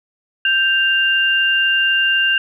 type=tone pair together; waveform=sine; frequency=1568 / 2792 Hz; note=G6 / F7; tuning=0 / -1 cents; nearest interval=minor seventh; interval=999 cents; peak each=-16 / -15 dBFS; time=0.45-2.38 s; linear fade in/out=2 ms; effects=none